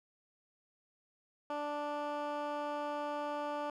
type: tone with band-pass filter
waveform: 15% pulse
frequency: 293.6 Hz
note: D4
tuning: in tune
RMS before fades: -38 dBFS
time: 1.5-3.7 s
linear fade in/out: 2 ms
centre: 800 Hz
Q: 0.87
effects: none